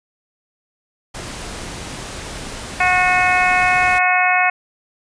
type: noise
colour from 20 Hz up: pink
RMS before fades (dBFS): -30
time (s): 1.14-3.99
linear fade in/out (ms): 10
type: harmonic tone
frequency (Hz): 364.3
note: F#4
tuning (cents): -27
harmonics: 2 / 3 / 4 / 5 / 6 / 7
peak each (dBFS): -17 / -22 / -21 / -21 / -19 / -20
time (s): 2.8-4.5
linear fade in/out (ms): 5
effects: resampled to 22050 Hz